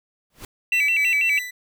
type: noise with exponential growth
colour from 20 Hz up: pink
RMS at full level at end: -33 dBFS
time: 0.3-0.45 s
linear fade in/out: 2 ms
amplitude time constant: 31 ms
type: tone with tremolo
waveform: 40% pulse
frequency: 1986 Hz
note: B6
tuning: 9 cents sharp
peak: -25 dBFS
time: 0.72-1.51 s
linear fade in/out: 10 ms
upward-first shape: sine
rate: 3.5 Hz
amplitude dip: 55%
type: tone with vibrato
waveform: sine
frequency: 2489 Hz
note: D#7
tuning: in tune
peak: -17 dBFS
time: 0.72-1.39 s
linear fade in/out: 2 ms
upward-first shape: square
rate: 6.1 Hz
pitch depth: 140 cents each way
effects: none